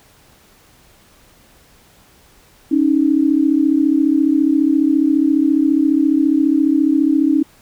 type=tone pair together; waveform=sine; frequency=277.6 / 312.2 Hz; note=C#4 / D#4; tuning=+3 / +6 cents; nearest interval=major second; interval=203 cents; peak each=-14 dBFS; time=2.71-7.43 s; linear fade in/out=10 ms; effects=pink hiss -50 dBFS RMS until 7.61 s